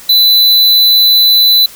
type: tone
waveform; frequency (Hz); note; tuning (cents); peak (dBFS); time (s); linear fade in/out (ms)
square; 3997; B7; +20; -5; 0.09-1.66; 5
effects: white hiss -34 dBFS RMS until 1.75 s